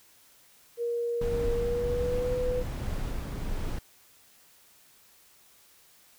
sine tone with pitch glide, 472.5 to 498.6 Hz, A#4 to B4, +23 to +16 cents, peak -27 dBFS, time 0.77-2.64 s, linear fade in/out 50 ms, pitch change +93 cents, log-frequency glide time 1.53-2.33 s
brown noise with tremolo, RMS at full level -31 dBFS, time 1.21-3.79 s, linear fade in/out 5 ms, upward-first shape triangle, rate 1.3 Hz, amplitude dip 25%
effects white hiss -59 dBFS RMS until 6.18 s

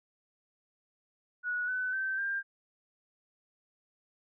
sine tone with pitch steps, 1464 / 1506 / 1549.3 / 1593.7 Hz, F#6 / F#6 / G6 / G6, -19 / +30 / -21 / +28 cents, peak -30 dBFS, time 1.43-2.43 s, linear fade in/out 50 ms, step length 250 ms, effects none

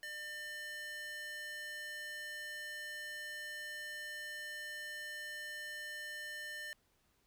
square tone with high-pass filter, 600 Hz, D5, 37 cents sharp, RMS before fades -45 dBFS, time 0.03-6.73 s, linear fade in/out 0 ms, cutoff 1700 Hz, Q 2.1, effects pink hiss -75 dBFS RMS until 7.26 s

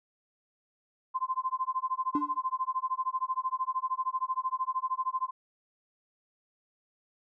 sine tone with tremolo, 1038 Hz, C6, 14 cents flat, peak -25 dBFS, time 1.14-5.31 s, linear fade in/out 20 ms, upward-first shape sine, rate 13 Hz, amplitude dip 100%
triangle tone with exponential decay, 293.7 Hz, D4, in tune, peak -22 dBFS, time 2.15-2.4 s, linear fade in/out 2 ms, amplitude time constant 53 ms
effects none

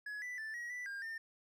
triangle tone with pitch steps, 1688 / 1981 / 1762 / 1906 / 1975 / 1607 / 1807 Hz, G#6 / B6 / A6 / A#6 / B6 / G6 / A6, +28 / +5 / +2 / +38 / 0 / +43 / +46 cents, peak -39 dBFS, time 0.06-1.18 s, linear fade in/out 5 ms, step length 160 ms, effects none

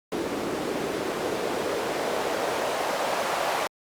white noise with band-pass filter sweep, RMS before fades -28 dBFS, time 0.12-3.67 s, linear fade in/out 0 ms, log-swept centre 320 to 730 Hz, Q 1.6, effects Opus 48 kbps

